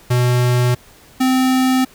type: tone pair in turn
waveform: square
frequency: 123.47 / 258.8 Hz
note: B2 / C4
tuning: 0 / -19 cents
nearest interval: octave + minor second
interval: 1281 cents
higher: second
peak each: -13 dBFS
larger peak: neither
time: 0.1-0.75 / 1.2-1.85 s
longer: neither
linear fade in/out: 10 ms
effects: pink hiss -46 dBFS RMS until 1.94 s